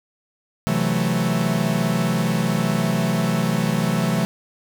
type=chord; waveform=45% pulse; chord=F# half-diminished seventh; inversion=second; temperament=equal; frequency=130.81 / 164.81 / 185 / 220 Hz; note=C3 / E3 / F#3 / A3; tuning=0 / 0 / 0 / 0 cents; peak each=-26 / -23 / -24 / -24 dBFS; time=0.67-4.25 s; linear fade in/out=0 ms; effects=none